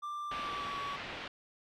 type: tone with pitch glide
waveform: triangle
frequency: 1183 to 1131.5 Hz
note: D6 to C#6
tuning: +12 to +35 cents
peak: -35 dBFS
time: 0.02-0.97 s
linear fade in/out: 20 ms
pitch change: -77 cents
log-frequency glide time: 0.32-0.77 s
type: low-pass noise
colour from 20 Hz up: white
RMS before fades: -43 dBFS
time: 0.31-1.28 s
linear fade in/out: 5 ms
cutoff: 3300 Hz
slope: 24 dB/octave
effects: none